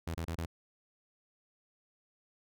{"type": "tone bursts", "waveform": "sawtooth", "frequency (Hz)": 82.9, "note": "E2", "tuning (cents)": 10, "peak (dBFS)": -31, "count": 4, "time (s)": [0.07, 0.459], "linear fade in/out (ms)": 5, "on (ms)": 77, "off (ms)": 27, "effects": []}